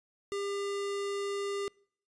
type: tone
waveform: square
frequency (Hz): 400.7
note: G4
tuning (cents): +38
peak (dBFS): -33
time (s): 0.32-1.68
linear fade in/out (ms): 0
effects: noise-tail reverb RT60 0.6 s tail -26 dB re dry + resampled to 22050 Hz